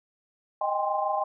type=chord; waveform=sine; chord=Ab major seventh; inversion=second; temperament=equal with one note detuned; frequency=622.3 / 784 / 810.2 / 1046.5 Hz; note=Eb5 / G5 / Ab5 / C6; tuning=0 / 0 / -43 / 0 cents; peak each=-30 dBFS; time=0.61-1.24 s; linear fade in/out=5 ms; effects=none